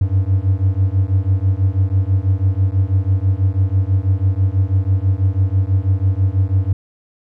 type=beating tone pair; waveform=triangle; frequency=92.7 / 98.8 Hz; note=F#2 / G2; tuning=+4 / +14 cents; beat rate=6.1 Hz; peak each=-14 dBFS; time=0.01-6.73 s; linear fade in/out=5 ms; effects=none